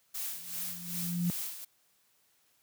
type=noise with tremolo; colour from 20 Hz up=blue; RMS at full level=-36 dBFS; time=0.14-1.65 s; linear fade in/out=10 ms; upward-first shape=sine; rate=2.6 Hz; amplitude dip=65%
type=tone with exponential growth; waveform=sine; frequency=174.61 Hz; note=F3; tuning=in tune; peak=-25 dBFS; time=0.33-1.3 s; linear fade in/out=0 ms; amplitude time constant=210 ms
effects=white hiss -70 dBFS RMS until 2.62 s + high-pass 60 Hz 12 dB/octave